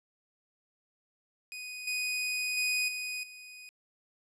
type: tone with level steps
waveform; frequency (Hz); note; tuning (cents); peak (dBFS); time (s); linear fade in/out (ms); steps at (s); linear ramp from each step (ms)
sawtooth; 2489; D#7; 0; -36 / -27 / -24 / -31 / -43; 1.52-3.69; 0; 1.87 / 2.57 / 2.88 / 3.23; 5
effects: low-pass 12000 Hz 12 dB/octave